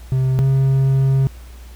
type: tone pair in turn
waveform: triangle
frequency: 130.7 / 134.61 Hz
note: C3 / C3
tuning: -1 / +50 cents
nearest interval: minor second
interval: 51 cents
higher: second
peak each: -12 / -10 dBFS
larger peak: second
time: 0.12-0.39 / 0.39-1.27 s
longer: second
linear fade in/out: 0 ms
effects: added 60 Hz sine -35 dBFS peak until 1.75 s + pink hiss -47 dBFS RMS until 1.75 s